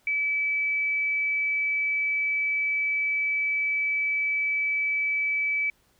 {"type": "tone", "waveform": "sine", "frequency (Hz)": 2300, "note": "D7", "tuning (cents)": -37, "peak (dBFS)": -23, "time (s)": [0.07, 5.7], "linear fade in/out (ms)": 2, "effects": ["pink hiss -65 dBFS RMS until 5.99 s"]}